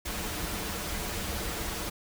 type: noise with comb filter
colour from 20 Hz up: pink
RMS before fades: -34 dBFS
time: 0.05-1.9 s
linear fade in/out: 10 ms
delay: 7.7 ms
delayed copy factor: -0.6
effects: none